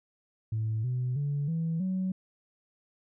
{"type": "tone with pitch steps", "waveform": "sine", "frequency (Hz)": [110, 125.63, 143.48, 163.86, 187.15], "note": ["A2", "B2", "D3", "E3", "F#3"], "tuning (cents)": [0, 30, -40, -10, 20], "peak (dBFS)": -26, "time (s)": [0.52, 2.12], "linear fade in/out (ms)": 5, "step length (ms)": 320, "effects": ["tanh soft clip ceiling -24 dBFS"]}